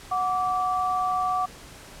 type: tone pair together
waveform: sine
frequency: 736.7 / 1161 Hz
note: F#5 / D6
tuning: -8 / -20 cents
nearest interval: minor sixth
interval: 788 cents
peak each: -25 dBFS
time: 0.11-1.46 s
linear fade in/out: 10 ms
effects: pink hiss -45 dBFS RMS until 2 s + low-pass 11000 Hz 12 dB/octave

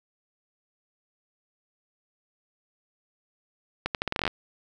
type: accelerating click train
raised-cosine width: 0.3 ms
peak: -10 dBFS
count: 12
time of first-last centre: 3.86-4.278 s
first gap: 88 ms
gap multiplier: 0.81
effects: none

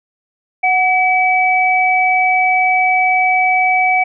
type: tone pair together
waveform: sine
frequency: 740 / 2289 Hz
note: F#5 / D7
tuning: 0 / -45 cents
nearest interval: octave + minor sixth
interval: 1955 cents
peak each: -13 dBFS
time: 0.63-4.04 s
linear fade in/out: 10 ms
effects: none

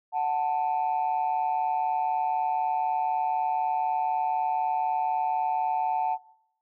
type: tone pair together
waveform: sine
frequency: 740 / 884 Hz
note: F#5 / A5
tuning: 0 / +8 cents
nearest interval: minor third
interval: 308 cents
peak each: -25 / -26 dBFS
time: 0.12-6.18 s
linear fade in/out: 50 ms
effects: noise-tail reverb RT60 0.7 s tail -20 dB re dry + tanh soft clip ceiling -19 dBFS

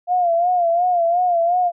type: tone with vibrato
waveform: sine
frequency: 698.5 Hz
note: F5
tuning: in tune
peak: -14 dBFS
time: 0.07-1.72 s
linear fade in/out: 50 ms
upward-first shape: sine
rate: 2.8 Hz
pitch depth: 74 cents each way
effects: none

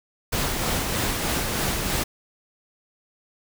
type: noise with tremolo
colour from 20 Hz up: pink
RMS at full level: -24 dBFS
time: 0.32-2.04 s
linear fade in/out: 10 ms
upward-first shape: sine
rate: 3.2 Hz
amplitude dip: 30%
effects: none

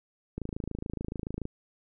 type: click train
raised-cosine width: 3 ms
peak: -21 dBFS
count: 30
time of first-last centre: 0.38-1.454 s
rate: 27 Hz
effects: none

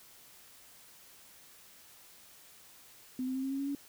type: tone with pitch steps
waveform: sine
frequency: 255.3 / 259.6 / 264 / 268.5 / 273 / 277.6 / 282.3 Hz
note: C4 / C4 / C4 / C4 / C#4 / C#4 / C#4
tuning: -42 / -13 / +16 / +45 / -26 / +3 / +32 cents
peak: -32 dBFS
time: 3.19-3.75 s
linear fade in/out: 2 ms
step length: 80 ms
effects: white hiss -57 dBFS RMS until 3.88 s

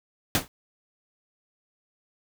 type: noise with exponential decay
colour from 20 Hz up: pink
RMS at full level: -18 dBFS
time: 0.35-0.48 s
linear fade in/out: 1 ms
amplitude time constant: 28 ms
effects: none

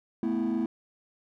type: chord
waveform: triangle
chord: A suspended second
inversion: none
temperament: equal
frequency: 220 / 246.9 / 329.6 Hz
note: A3 / B3 / E4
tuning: 0 / 0 / 0 cents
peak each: -27 dBFS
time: 0.23-0.66 s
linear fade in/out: 2 ms
effects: tanh soft clip ceiling -20 dBFS

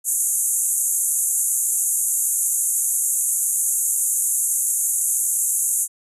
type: band-pass noise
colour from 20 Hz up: white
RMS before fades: -21 dBFS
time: 0.04-5.88 s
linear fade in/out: 50 ms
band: 6600 to 12000 Hz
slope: 96 dB/octave
effects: none

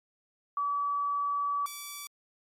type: tone pair in turn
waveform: sine / 5% pulse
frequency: 1146 / 1154.6 Hz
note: D6 / D6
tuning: -43 / -30 cents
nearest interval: unison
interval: 13 cents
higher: second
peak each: -27 dBFS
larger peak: neither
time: 0.57-1.66 / 1.66-2.07 s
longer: first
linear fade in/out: 2 ms
effects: MP3 64 kbps

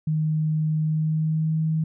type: tone with pitch glide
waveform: sine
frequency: 155.56 to 158.46 Hz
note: D#3 to D#3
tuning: 0 to +32 cents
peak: -20 dBFS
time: 0.07-1.84 s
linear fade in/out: 5 ms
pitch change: +32 cents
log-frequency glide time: 0.82-1.58 s
effects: none

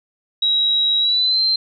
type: tone with pitch glide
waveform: sine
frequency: 3851 to 4127 Hz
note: B7 to C8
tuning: -44 to -25 cents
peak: -14 dBFS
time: 0.42-1.56 s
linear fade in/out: 5 ms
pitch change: +119 cents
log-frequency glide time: 0.99-1.41 s
effects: none

